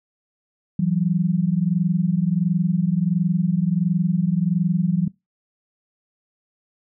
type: tone pair together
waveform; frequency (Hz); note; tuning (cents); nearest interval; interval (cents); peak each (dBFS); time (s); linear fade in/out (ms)
sine; 166.2 / 187.63; E3 / F#3; +15 / +24; major second; 209; -20; 0.79-5.08; 5
effects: noise-tail reverb RT60 0.2 s tail -21 dB re dry